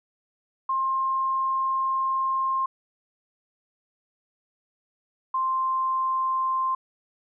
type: tone pair in turn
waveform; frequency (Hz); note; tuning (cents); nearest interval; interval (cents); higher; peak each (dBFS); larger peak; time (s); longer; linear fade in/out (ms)
sine; 1061 / 1050; C6 / C6; +24 / +6; unison; 18; first; -22; neither; 0.69-2.66 / 5.34-6.75; first; 5
effects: none